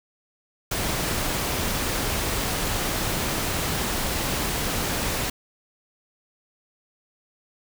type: noise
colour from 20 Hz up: pink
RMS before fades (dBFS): -26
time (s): 0.71-5.3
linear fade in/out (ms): 5
effects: none